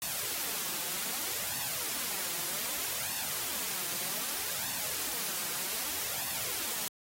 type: noise with flanger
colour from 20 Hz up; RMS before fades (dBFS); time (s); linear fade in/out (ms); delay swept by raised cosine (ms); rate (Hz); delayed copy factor
white; -35; 0.02-6.88; 0; 1.1 to 5.8; 0.64; +0.6
effects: high-pass 80 Hz 12 dB/octave + AAC 48 kbps